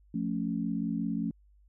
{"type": "chord", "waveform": "sine", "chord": "F augmented", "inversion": "none", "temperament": "equal", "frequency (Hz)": [174.61, 220, 277.2], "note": ["F3", "A3", "C#4"], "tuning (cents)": [0, 0, 0], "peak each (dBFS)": [-34, -32, -34], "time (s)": [0.14, 1.31], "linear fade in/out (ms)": 5, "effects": ["added 50 Hz sine -58 dBFS peak until 1.68 s"]}